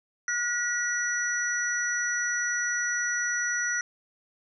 sine tone cluster, 1441 / 1917 / 5890 Hz, F#6 / A#6 / F#8, -46 / +48 / -9 cents, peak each -29 / -30 / -31 dBFS, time 0.28-3.81 s, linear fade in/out 2 ms, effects none

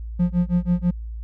triangle tone with tremolo, 176.5 Hz, F3, 19 cents sharp, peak -12 dBFS, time 0.19-0.91 s, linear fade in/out 10 ms, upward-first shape sine, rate 6.1 Hz, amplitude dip 100%, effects tanh soft clip ceiling -8 dBFS + added 56 Hz sine -29 dBFS peak until 1.23 s

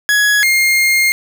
40% pulse tone pair in turn, 1677 / 2126 Hz, G#6 / C7, +16 / +27 cents, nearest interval major third, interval 411 cents, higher second, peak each -9 dBFS, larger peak neither, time 0.09-0.43 / 0.43-1.12 s, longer second, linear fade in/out 0 ms, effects none

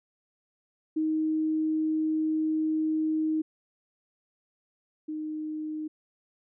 sine tone pair in turn, 313.4 / 308.9 Hz, D#4 / D#4, +13 / -12 cents, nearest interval unison, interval 25 cents, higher first, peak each -24 / -31 dBFS, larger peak first, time 0.96-3.42 / 5.08-5.88 s, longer first, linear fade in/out 10 ms, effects none

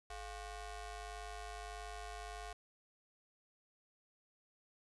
sawtooth ring-modulated tone, 377.8 Hz, F#4, 36 cents sharp, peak -38 dBFS, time 0.1-2.53 s, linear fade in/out 5 ms, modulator 327 Hz, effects resampled to 24000 Hz + 12-bit

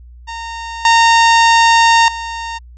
sawtooth tone with level steps, 920 Hz, A#5, 23 cents flat, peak -20 / -3 / -18 dBFS, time 0.27-2.59 s, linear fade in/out 20 ms, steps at 0.85 / 2.08 s, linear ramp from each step 2 ms, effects added 60 Hz sine -35 dBFS peak until 2.77 s + resampled to 16000 Hz

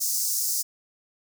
pink high-pass noise, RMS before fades -26 dBFS, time 0-0.63 s, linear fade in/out 20 ms, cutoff 5100 Hz, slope 48 dB/octave, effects none

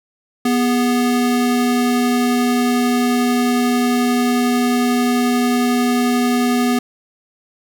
square tone pair together, 244.9 / 411.9 Hz, B3 / G#4, -14 / -14 cents, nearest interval major sixth, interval 900 cents, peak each -15 / -24 dBFS, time 0.45-6.79 s, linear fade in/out 5 ms, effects none

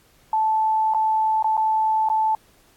sine tone with dropouts, 875 Hz, A5, 10 cents flat, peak -17 dBFS, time 0.33-2.35 s, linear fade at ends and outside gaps 2 ms, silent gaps 0.938-0.946 / 1.426-1.443 / 1.569-1.576 / 2.088-2.099 s, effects pink hiss -57 dBFS RMS until 2.76 s + AAC 64 kbps

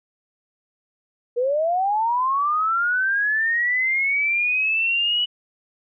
sine linear sweep, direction up, 468.9 to 2960 Hz, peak -18 dBFS, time 1.36-5.26 s, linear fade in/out 20 ms, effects none

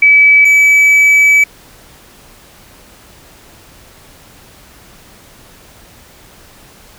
sine / triangle tone pair in turn, 2293 / 2293 Hz, D7 / D7, -42 / -42 cents, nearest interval unison, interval 0 cents, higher neither, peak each -3 dBFS, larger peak neither, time 0.02-0.45 / 0.45-1.44 s, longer second, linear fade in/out 5 ms, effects pink hiss -41 dBFS RMS until 6.98 s

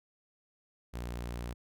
sawtooth tone, 59.6 Hz, A#1, 39 cents sharp, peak -33 dBFS, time 0.93-1.54 s, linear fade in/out 20 ms, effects none

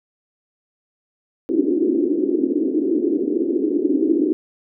white band-pass noise, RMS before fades -19 dBFS, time 1.49-4.33 s, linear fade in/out 0 ms, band 280 to 360 Hz, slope 48 dB/octave, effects none

